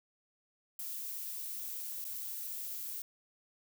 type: noise with dropouts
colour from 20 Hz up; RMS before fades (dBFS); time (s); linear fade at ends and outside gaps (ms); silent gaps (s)
violet; -41; 0.79-3.02; 2; 2.043-2.05
effects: none